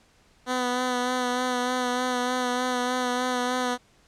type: tone with vibrato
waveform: 10% pulse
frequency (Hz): 249.8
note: B3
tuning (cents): +20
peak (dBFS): -16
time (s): 0.46-3.78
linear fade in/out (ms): 50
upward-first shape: sine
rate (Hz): 3.3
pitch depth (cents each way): 25
effects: pink hiss -60 dBFS RMS until 4.07 s + low-pass 8000 Hz 12 dB/octave